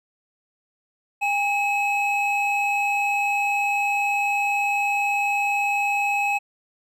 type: tone pair together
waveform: triangle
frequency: 810 / 2568 Hz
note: G#5 / E7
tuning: -43 / -46 cents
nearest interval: octave + minor sixth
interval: 1997 cents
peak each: -21 dBFS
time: 1.21-6.39 s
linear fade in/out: 20 ms
effects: none